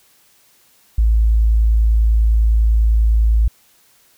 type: tone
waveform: sine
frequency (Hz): 55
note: A1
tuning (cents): 0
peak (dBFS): -10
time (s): 0.98-3.48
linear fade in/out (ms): 5
effects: white hiss -54 dBFS RMS until 4.17 s